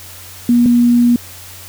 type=tone pair in turn; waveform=sine; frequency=240 / 240 Hz; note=B3 / B3; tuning=-49 / -49 cents; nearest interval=unison; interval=0 cents; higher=neither; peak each=-7 dBFS; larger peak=neither; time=0.49-0.66 / 0.66-1.16 s; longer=second; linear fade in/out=2 ms; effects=added 91 Hz sine -39 dBFS peak until 1.68 s + white hiss -35 dBFS RMS until 1.68 s